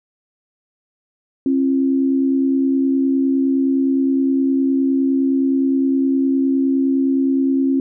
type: tone pair together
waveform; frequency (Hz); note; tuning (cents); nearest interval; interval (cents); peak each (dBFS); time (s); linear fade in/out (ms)
sine; 269.2 / 338.9; C4 / E4; +49 / +48; major third; 399; -14 / -23; 1.46-7.8; 2
effects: none